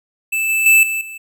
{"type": "tone with level steps", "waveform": "square", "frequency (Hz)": 2636, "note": "E7", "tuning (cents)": -1, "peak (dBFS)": [-17, -15, -8, -19, -30], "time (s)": [0.32, 1.18], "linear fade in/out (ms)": 10, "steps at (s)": [0.49, 0.66, 0.83, 1.01], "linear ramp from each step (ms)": 2, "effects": []}